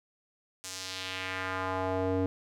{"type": "tone with band-pass filter sweep", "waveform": "square", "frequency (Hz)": 93.7, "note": "F#2", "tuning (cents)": 22, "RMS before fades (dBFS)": -33, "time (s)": [0.64, 2.26], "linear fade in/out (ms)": 0, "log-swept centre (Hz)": [7300, 360], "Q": 1.5, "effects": []}